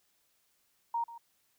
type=tone with echo; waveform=sine; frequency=932.3 Hz; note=A#5; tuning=in tune; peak=-29 dBFS; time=0.94-1.04 s; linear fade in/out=5 ms; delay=140 ms; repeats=1; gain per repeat=-15 dB; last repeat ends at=1.18 s; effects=white hiss -73 dBFS RMS until 1.58 s